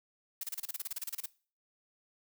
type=noise bursts; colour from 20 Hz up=blue; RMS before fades=-37 dBFS; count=16; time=0.41-1.26 s; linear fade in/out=5 ms; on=25 ms; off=30 ms; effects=noise-tail reverb RT60 0.4 s tail -20 dB re dry